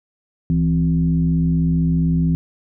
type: tone with frequency modulation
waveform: sine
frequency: 164.81 Hz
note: E3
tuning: in tune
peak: -14 dBFS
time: 0.5-2.35 s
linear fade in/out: 0 ms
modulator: 95.6 Hz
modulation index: 0.72
effects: none